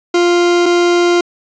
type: tone pair in turn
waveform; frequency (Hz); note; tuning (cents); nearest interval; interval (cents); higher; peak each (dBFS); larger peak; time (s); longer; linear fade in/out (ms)
40% pulse; 349.2 / 349.2; F4 / F4; 0 / 0; unison; 0; neither; -8; neither; 0.14-0.66 / 0.66-1.21; second; 5
effects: resampled to 16000 Hz + 7-bit